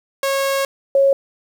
sawtooth / sine tone pair in turn, 547 / 549.1 Hz, C#5 / C#5, -23 / -17 cents, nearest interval unison, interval 6 cents, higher second, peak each -13 / -10 dBFS, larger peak second, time 0.23-0.65 / 0.95-1.13 s, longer first, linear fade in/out 2 ms, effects 8-bit

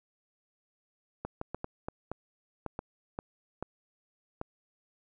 clicks, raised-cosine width 1 ms, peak -21 dBFS, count 11, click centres 1.25 / 1.414 / 1.546 / 1.644 / 1.885 / 2.116 / 2.663 / 2.791 / 3.189 / 3.626 / 4.414 s, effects none

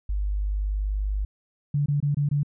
sine tone, 50.3 Hz, G1, 45 cents sharp, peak -23 dBFS, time 0.09-1.25 s, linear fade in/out 5 ms
sine tone bursts, 144.5 Hz, D3, 28 cents flat, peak -20 dBFS, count 5, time 1.74-2.432 s, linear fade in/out 5 ms, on 120 ms, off 23 ms
effects none

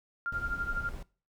sine tone with tremolo, 1396.9 Hz, F6, in tune, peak -28 dBFS, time 0.26-0.89 s, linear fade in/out 0 ms, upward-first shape triangle, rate 12 Hz, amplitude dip 90%
brown noise, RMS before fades -39 dBFS, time 0.32-1.03 s, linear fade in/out 5 ms
effects noise-tail reverb RT60 0.4 s tail -22 dB re dry

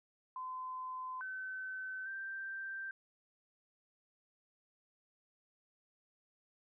sine tone with pitch steps, 1025 / 1526 / 1569 Hz, C6 / G6 / G6, -36 / -47 / +1 cents, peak -40 dBFS, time 0.36-2.91 s, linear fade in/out 2 ms, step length 850 ms, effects none

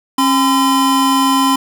square tone pair together, 270 / 1019.4 Hz, C#4 / C6, -45 / -45 cents, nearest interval octave + major seventh, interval 2300 cents, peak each -14 dBFS, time 0.18-1.56 s, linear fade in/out 5 ms, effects none

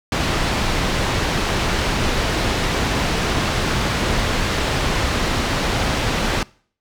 pink low-pass noise, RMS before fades -20 dBFS, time 0.12-6.43 s, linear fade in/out 2 ms, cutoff 4900 Hz, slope 12 dB/octave, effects noise-tail reverb RT60 0.5 s tail -23 dB re dry

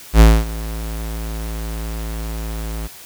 square tone with ADSR envelope, 55.2 Hz, A1, 6 cents sharp, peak -4 dBFS, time 0.13-2.88 s, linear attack 73 ms, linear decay 240 ms, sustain -20 dB, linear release 20 ms, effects white hiss -39 dBFS RMS until 3.05 s

